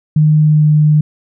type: tone with pitch glide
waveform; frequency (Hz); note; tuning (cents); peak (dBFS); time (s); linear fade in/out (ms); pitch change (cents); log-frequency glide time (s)
sine; 153.1 to 151.6; D#3 to D#3; -28 to -45; -6; 0.16-1.01; 5; -17; 0.42-0.67
effects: none